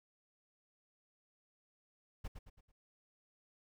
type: noise with echo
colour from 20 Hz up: brown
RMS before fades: -41 dBFS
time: 2.24-2.28 s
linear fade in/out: 10 ms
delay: 110 ms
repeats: 4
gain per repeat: -7 dB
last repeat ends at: 2.72 s
effects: none